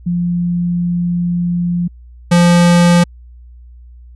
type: tone pair in turn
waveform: sine / square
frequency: 174.61 / 173.74 Hz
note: F3 / F3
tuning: 0 / -9 cents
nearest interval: unison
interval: 9 cents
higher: first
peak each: -13 / -7 dBFS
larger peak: second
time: 0.06-1.88 / 2.31-3.04 s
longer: first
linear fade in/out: 10 ms
effects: added 60 Hz sine -35 dBFS peak until 4.15 s + resampled to 24000 Hz